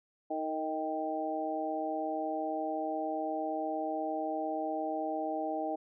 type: harmonic tone with a mistuned harmonic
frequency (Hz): 157.1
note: D#3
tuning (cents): +17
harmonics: 2 / 3 / 4 / 5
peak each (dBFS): -37 / -42 / -36 / -36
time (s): 0.3-5.76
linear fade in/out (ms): 10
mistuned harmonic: 3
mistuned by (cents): -42
effects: none